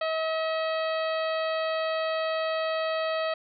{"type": "harmonic tone with a mistuned harmonic", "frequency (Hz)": 640, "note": "D#5", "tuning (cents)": 49, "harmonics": [1, 2, 3, 4, 5, 6, 7], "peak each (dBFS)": [-27, -33, -37, -39, -41, -43, -44], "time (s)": [0.01, 3.34], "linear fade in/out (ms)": 5, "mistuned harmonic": 6, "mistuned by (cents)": 17, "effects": []}